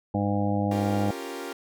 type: harmonic tone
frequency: 101.6 Hz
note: G#2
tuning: 38 cents flat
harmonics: 1 / 2 / 3 / 5 / 6 / 7 / 8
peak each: -28 / -27 / -30 / -33 / -35 / -35 / -33 dBFS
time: 0.14-1.11 s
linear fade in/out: 5 ms
type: chord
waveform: sawtooth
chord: G half-diminished seventh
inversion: second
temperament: equal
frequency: 277.2 / 349.2 / 392 / 466.2 Hz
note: Db4 / F4 / G4 / Bb4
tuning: 0 / 0 / 0 / 0 cents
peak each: -35 dBFS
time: 0.71-1.53 s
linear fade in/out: 5 ms
effects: none